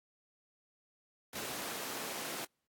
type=noise with exponential decay; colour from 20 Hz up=pink; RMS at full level=-46 dBFS; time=1.33-2.67 s; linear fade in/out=1 ms; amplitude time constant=290 ms
type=high-pass noise; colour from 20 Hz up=pink; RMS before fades=-41 dBFS; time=1.35-2.45 s; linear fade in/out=5 ms; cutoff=280 Hz; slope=12 dB/octave
effects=high-pass 100 Hz 12 dB/octave + AAC 64 kbps